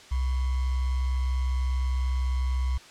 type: tone with sample-and-hold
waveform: sine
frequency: 64.3 Hz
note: C2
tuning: 30 cents flat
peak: -23 dBFS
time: 0.11-2.78 s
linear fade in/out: 10 ms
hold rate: 1050 Hz
effects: white hiss -49 dBFS RMS until 2.9 s + low-pass 6000 Hz 12 dB/octave